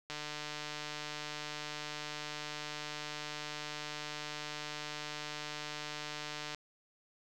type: click train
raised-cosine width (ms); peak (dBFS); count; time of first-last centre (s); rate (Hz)
0.2; -23; 968; 0.1-6.547; 150
effects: none